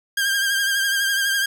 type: tone with vibrato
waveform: sawtooth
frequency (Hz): 1601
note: G6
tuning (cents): +36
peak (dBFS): -15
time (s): 0.17-1.46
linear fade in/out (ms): 5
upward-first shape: triangle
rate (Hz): 12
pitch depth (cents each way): 47
effects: none